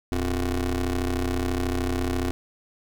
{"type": "ring-modulated tone", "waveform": "25% pulse", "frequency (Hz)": 92.5, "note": "F#2", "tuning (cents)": 0, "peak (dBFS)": -17, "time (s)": [0.12, 2.31], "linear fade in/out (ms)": 0, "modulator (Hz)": 168, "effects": []}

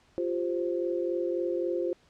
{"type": "chord", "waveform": "sine", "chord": "F suspended second", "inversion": "none", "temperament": "just", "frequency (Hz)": [349.2, 392.9, 523.8], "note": ["F4", "G4", "C5"], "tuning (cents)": [0, 4, 2], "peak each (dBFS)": [-29, -35, -32], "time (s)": [0.18, 1.93], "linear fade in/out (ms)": 0, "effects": ["pink hiss -63 dBFS RMS until 2.09 s", "low-pass 6000 Hz 12 dB/octave"]}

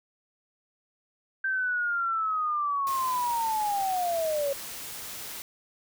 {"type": "linear sweep", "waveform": "sine", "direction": "down", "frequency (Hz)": [1568, 548], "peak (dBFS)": -25, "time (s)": [1.44, 4.53], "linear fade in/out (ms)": 5}
{"type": "noise", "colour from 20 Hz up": "white", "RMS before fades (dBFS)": -39, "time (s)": [2.87, 5.42], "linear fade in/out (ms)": 0}
{"effects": []}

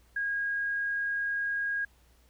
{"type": "tone", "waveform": "sine", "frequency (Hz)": 1635, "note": "G#6", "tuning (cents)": -28, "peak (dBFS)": -28, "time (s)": [0.16, 1.85], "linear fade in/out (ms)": 5, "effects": ["added 60 Hz sine -61 dBFS peak until 2.29 s", "pink hiss -66 dBFS RMS until 2.29 s"]}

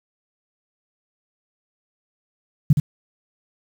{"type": "tone with echo", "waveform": "sine", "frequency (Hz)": 146.83, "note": "D3", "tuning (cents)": 0, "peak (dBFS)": -8, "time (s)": [2.7, 2.73], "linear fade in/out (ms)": 5, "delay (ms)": 70, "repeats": 1, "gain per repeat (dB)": -6, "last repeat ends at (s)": 2.8, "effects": ["7-bit"]}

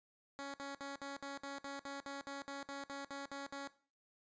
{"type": "tone bursts", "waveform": "10% pulse", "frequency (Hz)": 278.5, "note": "C#4", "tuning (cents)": 8, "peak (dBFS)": -35, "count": 16, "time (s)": [0.39, 3.675], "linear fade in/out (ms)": 0, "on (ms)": 150, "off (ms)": 59, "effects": ["noise-tail reverb RT60 0.4 s tail -17 dB re dry", "resampled to 16000 Hz"]}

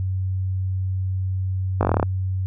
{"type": "slowing click train", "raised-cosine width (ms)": 1, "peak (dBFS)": -5, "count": 10, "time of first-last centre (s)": [1.81, 2.028], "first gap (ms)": 19, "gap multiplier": 1.06, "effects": ["added 94 Hz sine -21 dBFS peak until 2.46 s"]}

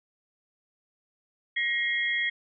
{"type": "tone cluster", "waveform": "sine", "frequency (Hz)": [1895, 2133, 3292], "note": ["A#6", "C7", "G#7"], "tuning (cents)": [28, 33, -16], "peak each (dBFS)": [-27, -29, -34], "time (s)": [1.56, 2.3], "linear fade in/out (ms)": 10, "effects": []}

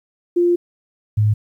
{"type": "tone pair in turn", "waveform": "sine", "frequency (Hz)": [349.1, 106.21], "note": ["F4", "G#2"], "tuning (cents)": [-1, 39], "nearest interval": "octave + major sixth", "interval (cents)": 2060, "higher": "first", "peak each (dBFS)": -12, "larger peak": "neither", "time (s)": [[0.36, 0.56], [1.17, 1.34]], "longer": "first", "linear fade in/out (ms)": 10, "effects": ["9-bit"]}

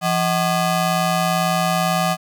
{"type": "ring-modulated tone", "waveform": "25% pulse", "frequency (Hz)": 460, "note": "A#4", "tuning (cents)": -23, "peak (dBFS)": -10, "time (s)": [0.01, 2.17], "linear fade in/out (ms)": 50, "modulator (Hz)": 289, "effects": []}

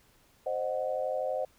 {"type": "chord", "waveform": "sine", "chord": "C diminished", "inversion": "none", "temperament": "equal with one note detuned", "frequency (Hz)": [523.3, 615.5, 740], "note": ["C5", "Eb5", "Gb5"], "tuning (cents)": [0, -19, 0], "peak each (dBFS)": [-32, -33, -36], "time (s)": [0.46, 1.45], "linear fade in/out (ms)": 5, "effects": ["pink hiss -64 dBFS RMS until 1.58 s"]}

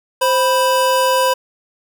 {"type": "tone pair together", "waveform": "square", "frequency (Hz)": [523.3, 987.9], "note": ["C5", "B5"], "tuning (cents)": [0, 0], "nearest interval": "major seventh", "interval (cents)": 1100, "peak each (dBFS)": -16, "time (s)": [0.21, 1.34], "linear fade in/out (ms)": 10, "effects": []}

